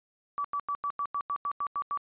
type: tone bursts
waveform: sine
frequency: 1150 Hz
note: D6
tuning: 37 cents flat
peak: -28 dBFS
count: 11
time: 0.38-1.974 s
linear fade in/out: 0 ms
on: 64 ms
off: 89 ms
effects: resampled to 8000 Hz